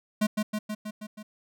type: tone with echo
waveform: square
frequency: 212.7 Hz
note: G#3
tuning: 42 cents sharp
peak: -22 dBFS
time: 0.21-0.27 s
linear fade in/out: 10 ms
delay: 160 ms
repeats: 6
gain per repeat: -3 dB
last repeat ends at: 1.23 s
effects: none